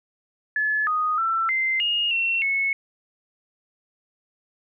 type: tone with pitch steps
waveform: sine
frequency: 1718 / 1243 / 1338 / 2079 / 2853 / 2716 / 2197 Hz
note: A6 / D#6 / E6 / C7 / F7 / F7 / C#7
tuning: -42 / -2 / +25 / -12 / +36 / -49 / -16 cents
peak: -20 dBFS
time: 0.56-2.73 s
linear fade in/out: 2 ms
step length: 310 ms
effects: none